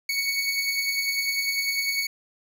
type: beating tone pair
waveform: 25% pulse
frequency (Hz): 2217 / 2227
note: C#7 / C#7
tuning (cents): 0 / +7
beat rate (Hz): 10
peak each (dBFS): -27 / -21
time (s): 0.09-2.07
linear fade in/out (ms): 5
effects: none

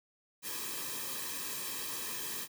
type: noise with comb filter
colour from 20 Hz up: white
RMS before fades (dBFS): -39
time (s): 0.42-2.48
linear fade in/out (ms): 50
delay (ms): 1.4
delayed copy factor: -0.8
effects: none

